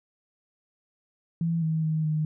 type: tone with pitch steps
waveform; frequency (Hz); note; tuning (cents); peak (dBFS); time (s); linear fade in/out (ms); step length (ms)
sine; 166.5 / 159.3 / 157.2 / 154.4; E3 / D#3 / D#3 / D#3; +18 / +41 / +18 / -13; -23; 1.41-2.25; 2; 210
effects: none